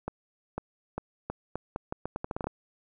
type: accelerating click train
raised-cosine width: 1 ms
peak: -18 dBFS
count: 15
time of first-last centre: 0.08-2.47 s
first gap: 500 ms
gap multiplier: 0.8
effects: none